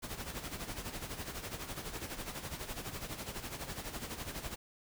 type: noise with tremolo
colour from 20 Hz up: pink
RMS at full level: -40 dBFS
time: 0.02-4.56 s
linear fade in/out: 20 ms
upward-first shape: sine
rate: 12 Hz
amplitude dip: 65%
effects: none